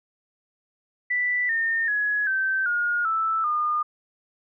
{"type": "tone with pitch steps", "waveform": "sine", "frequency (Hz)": [1975.5, 1822, 1680.5, 1549.9, 1429.5, 1318.5, 1216.1], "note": ["B6", "A#6", "G#6", "G6", "F6", "E6", "D#6"], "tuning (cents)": [0, -40, 20, -20, 40, 0, -40], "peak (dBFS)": -21, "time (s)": [1.1, 3.83], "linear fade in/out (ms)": 10, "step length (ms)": 390, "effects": []}